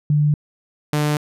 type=tone pair in turn; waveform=sine / sawtooth; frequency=148.5 / 149.24 Hz; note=D3 / D3; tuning=+20 / +28 cents; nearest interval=unison; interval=8 cents; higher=second; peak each=-13 dBFS; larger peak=neither; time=0.1-0.34 / 0.93-1.17 s; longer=neither; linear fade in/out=2 ms; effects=resampled to 32000 Hz